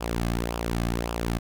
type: tone with flanger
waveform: sawtooth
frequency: 58.1 Hz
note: A#1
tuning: 5 cents flat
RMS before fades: -28 dBFS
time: 0-1.39 s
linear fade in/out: 20 ms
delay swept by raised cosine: 0.48 to 2.18 ms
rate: 1.8 Hz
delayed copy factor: -0.65
effects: none